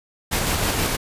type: noise with tremolo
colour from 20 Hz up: pink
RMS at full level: -21 dBFS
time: 0.31-0.97 s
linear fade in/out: 20 ms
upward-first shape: square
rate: 6.3 Hz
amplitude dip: 25%
effects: resampled to 32000 Hz